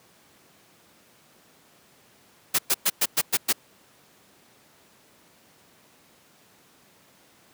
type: noise bursts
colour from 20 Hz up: white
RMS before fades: -21 dBFS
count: 7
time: 2.54-3.529 s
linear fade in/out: 10 ms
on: 47 ms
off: 110 ms
effects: pink hiss -57 dBFS RMS until 7.53 s + high-pass 150 Hz 12 dB/octave